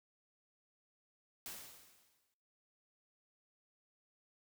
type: noise with exponential decay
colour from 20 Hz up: white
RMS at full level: -45 dBFS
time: 1.46-2.34 s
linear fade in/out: 0 ms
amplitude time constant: 190 ms
effects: noise-tail reverb RT60 0.9 s tail -22 dB re dry

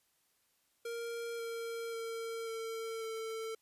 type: tone with pitch steps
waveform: square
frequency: 466.2 / 461.1 / 456.1 / 451.1 / 446.2 Hz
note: A#4 / A#4 / A#4 / A4 / A4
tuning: 0 / -19 / -38 / +43 / +24 cents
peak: -39 dBFS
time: 0.85-3.55 s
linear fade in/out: 5 ms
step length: 540 ms
effects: white hiss -75 dBFS RMS until 3.61 s + resampled to 32000 Hz

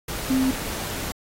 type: tone in noise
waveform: sine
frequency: 261.6 Hz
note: C4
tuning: in tune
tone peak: -18 dBFS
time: 0.3-0.51 s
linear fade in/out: 5 ms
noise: pink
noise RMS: -31 dBFS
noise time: 0.08-1.12 s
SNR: +10 dB
effects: AAC 48 kbps

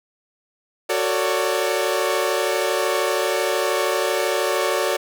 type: chord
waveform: sawtooth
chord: D major seventh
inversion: first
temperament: equal with one note detuned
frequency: 370 / 448.5 / 554.4 / 587.3 Hz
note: F#4 / A4 / C#5 / D5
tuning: 0 / +33 / 0 / 0 cents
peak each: -21 dBFS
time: 0.89-4.97 s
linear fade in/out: 10 ms
effects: none

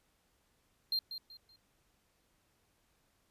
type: tone with echo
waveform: triangle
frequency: 4186 Hz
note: C8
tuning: in tune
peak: -29 dBFS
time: 0.92-0.99 s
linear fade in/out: 2 ms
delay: 190 ms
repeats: 3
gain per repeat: -10 dB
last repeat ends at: 1.56 s
effects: pink hiss -74 dBFS RMS until 3.3 s + resampled to 32000 Hz

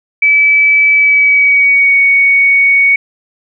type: tone with pitch glide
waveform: sine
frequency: 2300 to 2232 Hz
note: D7 to C#7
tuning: -37 to +11 cents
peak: -5 dBFS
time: 0.22-2.96 s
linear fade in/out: 5 ms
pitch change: -52 cents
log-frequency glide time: 0.93-2 s
effects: none

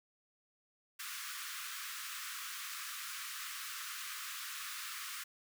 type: high-pass noise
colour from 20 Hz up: pink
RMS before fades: -44 dBFS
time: 0.99-5.24 s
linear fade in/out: 10 ms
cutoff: 1100 Hz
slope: 96 dB/octave
effects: none

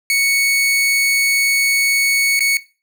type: tone with dropouts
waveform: sawtooth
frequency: 2219 Hz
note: C#7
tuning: 1 cent sharp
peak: -10 dBFS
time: 0.1-2.57 s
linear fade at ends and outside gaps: 1 ms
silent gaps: 2.393-2.406 s
effects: noise-tail reverb RT60 0.3 s tail -17 dB re dry

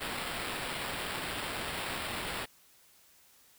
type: noise with sample-and-hold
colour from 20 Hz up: white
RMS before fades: -37 dBFS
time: 0-2.46 s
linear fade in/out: 20 ms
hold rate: 6300 Hz
effects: white hiss -62 dBFS RMS until 3.58 s

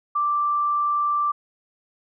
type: tone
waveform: sine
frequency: 1174.7 Hz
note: D6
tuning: in tune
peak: -19 dBFS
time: 0.15-1.32 s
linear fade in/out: 10 ms
effects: none

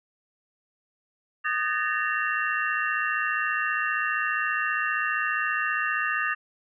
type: tone cluster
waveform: sine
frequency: 1233 / 1532 / 1708 / 1823 / 2738 Hz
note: D#6 / G6 / G#6 / A#6 / F7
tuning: -16 / -40 / +48 / -39 / -35 cents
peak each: -29 / -33 / -30 / -29 / -33 dBFS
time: 1.44-6.35 s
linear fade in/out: 20 ms
effects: none

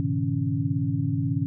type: tone cluster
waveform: sine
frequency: 104.3 / 122.5 / 139.3 / 160.4 / 277.1 Hz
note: G#2 / B2 / C#3 / E3 / C#4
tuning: +8 / -14 / +9 / -47 / -1 cents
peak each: -29 dBFS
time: 0-1.46 s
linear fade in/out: 0 ms
effects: none

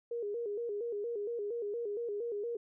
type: tone with vibrato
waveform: sine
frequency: 440 Hz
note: A4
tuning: in tune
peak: -34 dBFS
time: 0.11-2.57 s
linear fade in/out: 5 ms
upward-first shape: square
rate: 4.3 Hz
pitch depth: 120 cents each way
effects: none

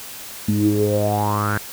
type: tone with low-pass filter sweep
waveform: sawtooth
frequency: 103.83 Hz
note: G#2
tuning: in tune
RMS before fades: -19 dBFS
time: 0.48-1.58 s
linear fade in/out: 5 ms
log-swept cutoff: 230 to 1600 Hz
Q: 9.4
effects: white hiss -35 dBFS RMS until 1.72 s

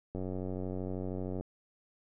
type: click train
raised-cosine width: 2 ms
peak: -25 dBFS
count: 118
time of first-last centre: 0.15-1.409 s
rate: 92.9 Hz
effects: none

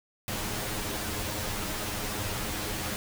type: noise with comb filter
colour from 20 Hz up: pink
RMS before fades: -33 dBFS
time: 0.28-2.96 s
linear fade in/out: 0 ms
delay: 9.6 ms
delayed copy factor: +0.65
effects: none

